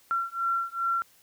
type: beating tone pair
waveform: sine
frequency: 1362 / 1364.5 Hz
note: F6 / F6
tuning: -44 / -41 cents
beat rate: 2.5 Hz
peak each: -29 dBFS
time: 0.11-1.02 s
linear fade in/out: 0 ms
effects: white hiss -60 dBFS RMS until 1.22 s + high-pass 60 Hz 12 dB/octave